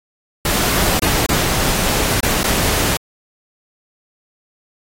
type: noise with dropouts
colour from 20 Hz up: pink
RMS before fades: -17 dBFS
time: 0.45-2.97 s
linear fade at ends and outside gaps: 2 ms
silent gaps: 0.995-1.021 / 1.263-1.29 / 2.205-2.23 / 2.432-2.441 s
effects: AAC 48 kbps